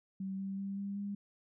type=tone with pitch steps; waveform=sine; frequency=192.1 / 194.44 / 196.82 / 199.22 / 201.7 Hz; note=G3 / G3 / G3 / G3 / G3; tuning=-35 / -14 / +7 / +28 / +50 cents; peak=-36 dBFS; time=0.2-1.15 s; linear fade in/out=5 ms; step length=190 ms; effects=none